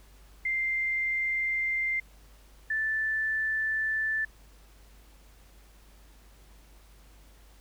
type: tone pair in turn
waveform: sine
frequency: 2093 / 1758.9 Hz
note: C7 / A6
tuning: 0 / -1 cents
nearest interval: minor third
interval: 301 cents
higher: first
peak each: -26 dBFS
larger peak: neither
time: 0.45-2 / 2.7-4.25 s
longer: neither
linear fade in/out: 5 ms
effects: added 50 Hz sine -53 dBFS peak until 7.6 s + pink hiss -60 dBFS RMS until 7.6 s